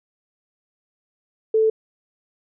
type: tone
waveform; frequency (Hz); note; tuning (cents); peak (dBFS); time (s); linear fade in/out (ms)
sine; 440; A4; 0; -14; 1.54-1.7; 5
effects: none